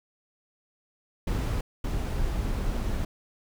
brown noise bursts at uneven times, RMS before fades -28 dBFS, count 2, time 1.27-1.61 / 1.84-3.05 s, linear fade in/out 5 ms, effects none

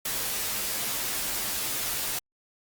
white noise with comb filter, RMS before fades -30 dBFS, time 0.05-2.19 s, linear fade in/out 5 ms, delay 12 ms, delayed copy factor -0.8, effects Opus 48 kbps

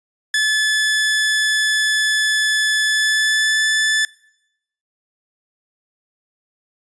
sawtooth tone with pitch glide, 1729 to 1746.1 Hz, A6 to A6, -31 to -14 cents, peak -11 dBFS, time 0.34-4.05 s, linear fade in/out 2 ms, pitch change +17 cents, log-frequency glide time 2.84-3.64 s, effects noise-tail reverb RT60 0.8 s tail -22 dB re dry + resampled to 22050 Hz

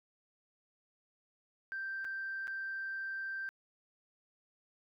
sine tone with dropouts, 1568 Hz, G6, in tune, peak -36 dBFS, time 1.72-3.49 s, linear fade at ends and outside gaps 0 ms, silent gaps 2.045-2.05 / 2.472-2.479 s, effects tanh soft clip ceiling -32 dBFS + 13-bit

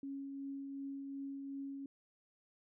sine tone with tremolo, 275.7 Hz, C#4, 9 cents flat, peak -40 dBFS, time 0.03-1.86 s, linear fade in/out 2 ms, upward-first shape triangle, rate 2.7 Hz, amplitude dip 30%, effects none

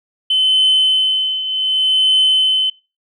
sine tone with tremolo, 3051 Hz, G7, 48 cents flat, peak -7 dBFS, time 0.3-2.7 s, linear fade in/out 5 ms, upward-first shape triangle, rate 0.66 Hz, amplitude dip 75%, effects noise-tail reverb RT60 0.3 s tail -23 dB re dry + tanh soft clip ceiling -7 dBFS

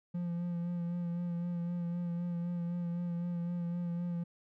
triangle tone with vibrato, 173.2 Hz, F3, 14 cents flat, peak -31 dBFS, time 0.14-4.24 s, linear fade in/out 10 ms, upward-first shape sine, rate 3.9 Hz, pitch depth 25 cents each way, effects none

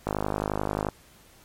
click train, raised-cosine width 1 ms, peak -12 dBFS, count 43, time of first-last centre 0.07-0.887 s, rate 51.4 Hz, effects pink hiss -55 dBFS RMS until 1.44 s + MP3 64 kbps

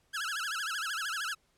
sawtooth tone with vibrato, 1480 Hz, F#6, in tune, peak -29 dBFS, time 0.13-1.35 s, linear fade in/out 20 ms, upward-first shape sine, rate 13 Hz, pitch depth 240 cents each way, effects pink hiss -71 dBFS RMS until 1.57 s + low-pass 11000 Hz 12 dB/octave

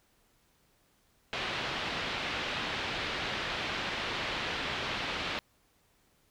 white low-pass noise, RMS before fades -35 dBFS, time 1.33-5.39 s, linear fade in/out 0 ms, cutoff 3600 Hz, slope 24 dB/octave, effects pink hiss -69 dBFS RMS until 6.3 s

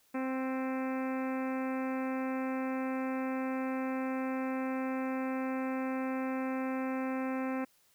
harmonic tone with a mistuned harmonic, 261.6 Hz, C4, in tune, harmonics 1 / 2 / 3 / 4 / 5 / 6 / 7 / 8 / 9 / 10, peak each -33 / -39 / -43 / -45 / -47 / -49 / -50 / -51 / -52 / -53 dBFS, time 0.14-7.65 s, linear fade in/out 10 ms, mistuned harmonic 5, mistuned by +18 cents, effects white hiss -68 dBFS RMS until 7.94 s

